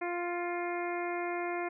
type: harmonic tone with a mistuned harmonic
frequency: 349.2 Hz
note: F4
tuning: in tune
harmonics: 1 / 2 / 3 / 4 / 5 / 6 / 7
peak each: -35 / -37 / -42 / -45 / -45 / -42 / -47 dBFS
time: 0.01-1.69 s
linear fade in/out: 10 ms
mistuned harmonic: 6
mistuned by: +19 cents
effects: none